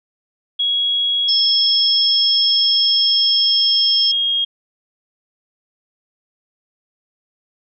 sine tone with pitch glide, 3322 to 3256 Hz, G#7 to G#7, 0 to -35 cents, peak -15 dBFS, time 0.59-4.45 s, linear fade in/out 10 ms, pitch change -35 cents, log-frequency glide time 1.21-4.3 s
sine tone, 5274 Hz, E8, in tune, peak -15 dBFS, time 1.28-4.12 s, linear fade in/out 10 ms
effects none

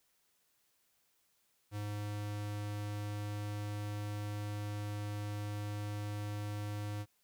square tone, 103.83 Hz, G#2, in tune, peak -38 dBFS, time 1.71-7.06 s, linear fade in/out 50 ms, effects white hiss -75 dBFS RMS until 7.23 s

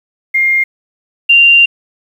sine tone pair in turn, 2120 / 2778 Hz, C7 / F7, +22 / -10 cents, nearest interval perfect fourth, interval 468 cents, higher second, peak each -8 / -3 dBFS, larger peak second, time 0.34-0.64 / 1.29-1.66 s, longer second, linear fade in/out 10 ms, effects 7-bit

